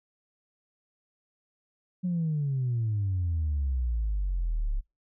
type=exponential sweep; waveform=sine; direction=down; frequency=184.3 to 33.71 Hz; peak=-24 dBFS; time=2.03-4.81 s; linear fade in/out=20 ms; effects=noise-tail reverb RT60 0.2 s tail -25 dB re dry + tanh soft clip ceiling -22 dBFS